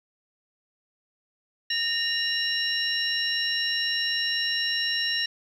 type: tone cluster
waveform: sine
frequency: 1840 / 2825 / 3936 / 5520 Hz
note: A#6 / F7 / B7 / F8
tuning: -23 / +19 / -7 / -21 cents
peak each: -29 dBFS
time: 1.7-5.26 s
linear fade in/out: 5 ms
effects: tanh soft clip ceiling -15 dBFS + 10-bit